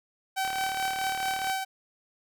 sawtooth tone with tremolo, 767 Hz, G5, 38 cents flat, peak -22 dBFS, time 0.36-1.65 s, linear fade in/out 20 ms, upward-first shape triangle, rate 4.6 Hz, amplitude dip 45%
click train, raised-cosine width 0.3 ms, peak -21 dBFS, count 40, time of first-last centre 0.45-1.498 s, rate 37.2 Hz
effects none

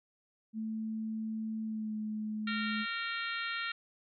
sine tone with pitch glide, 220 to 214.7 Hz, A3 to A3, 0 to -42 cents, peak -34 dBFS, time 0.53-2.86 s, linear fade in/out 50 ms, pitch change -42 cents, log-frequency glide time 1.64-1.95 s
harmonic tone, 461.1 Hz, A#4, 19 cents flat, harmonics 3 / 4 / 5 / 6 / 7 / 8 / 9, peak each -38 / -40 / -42 / -44 / -45 / -46 / -47 dBFS, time 2.47-3.72 s, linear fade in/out 5 ms
effects none

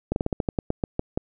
slowing click train, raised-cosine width 2 ms, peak -10 dBFS, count 12, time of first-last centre 0.12-1.175 s, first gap 41 ms, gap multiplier 1.16, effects none

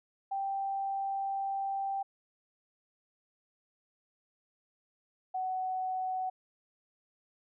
sine tone pair in turn, 784 / 747.4 Hz, G5 / F#5, 0 / +17 cents, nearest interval minor second, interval 83 cents, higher first, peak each -31 / -31 dBFS, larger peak neither, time 0.31-2.03 / 5.34-6.3 s, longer first, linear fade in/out 10 ms, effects none

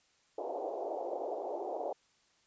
white band-pass noise, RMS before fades -38 dBFS, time 0.38-1.93 s, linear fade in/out 5 ms, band 340 to 780 Hz, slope 48 dB/octave, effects white hiss -70 dBFS RMS until 2.46 s + resampled to 16000 Hz

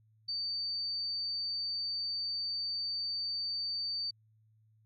sine tone, 4592 Hz, D8, 40 cents flat, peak -33 dBFS, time 0.28-4.11 s, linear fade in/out 10 ms, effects added 109 Hz sine -64 dBFS peak until 4.85 s

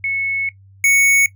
sine / square tone pair in turn, 2200 / 2220 Hz, C#7 / C#7, -14 / +2 cents, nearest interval unison, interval 16 cents, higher second, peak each -17 / -11 dBFS, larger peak second, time 0.04-0.49 / 0.84-1.26 s, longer first, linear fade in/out 2 ms, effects noise-tail reverb RT60 0.1 s tail -18 dB re dry + added 97 Hz sine -43 dBFS peak until 1.35 s

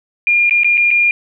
sine tone with dropouts, 2411 Hz, D7, 45 cents sharp, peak -9 dBFS, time 0.27-1.11 s, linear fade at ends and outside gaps 1 ms, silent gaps 0.496-0.509 / 0.634-0.645 / 0.773-0.777 / 0.906-0.912 s, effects none

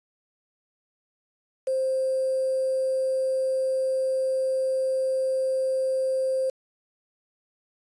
sine tone with quantisation, 525 Hz, C5, 6 cents sharp, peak -22 dBFS, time 1.67-6.5 s, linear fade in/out 5 ms, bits 7, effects resampled to 22050 Hz

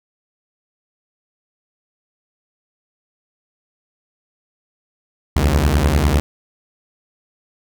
sawtooth beating tone pair, 67.1 / 77.1 Hz, C2 / D#2, +44 / -15 cents, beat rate 10 Hz, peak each -12 dBFS, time 5.36-6.2 s, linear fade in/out 0 ms, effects none

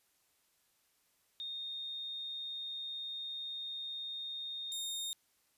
sine / sawtooth tone pair in turn, 3681 / 3681 Hz, A#7 / A#7, -23 / -23 cents, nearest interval unison, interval 0 cents, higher neither, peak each -39 / -34 dBFS, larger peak second, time 1.4-4.72 / 4.72-5.13 s, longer first, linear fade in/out 0 ms, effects white hiss -74 dBFS RMS until 5.57 s + resampled to 32000 Hz

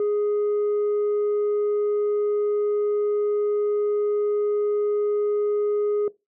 sine tone, 415.3 Hz, G#4, in tune, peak -17 dBFS, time 0-6.08 s, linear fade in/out 2 ms, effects noise-tail reverb RT60 0.2 s tail -20 dB re dry + tanh soft clip ceiling -19 dBFS

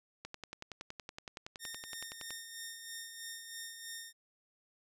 click train, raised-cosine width 0.2 ms, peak -26 dBFS, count 23, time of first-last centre 0.25-2.306 s, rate 10.7 Hz
10% pulse tone with tremolo, 1832 Hz, A#6, 31 cents flat, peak -33 dBFS, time 1.59-4.13 s, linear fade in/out 50 ms, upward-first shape sine, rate 3.1 Hz, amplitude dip 50%
effects none

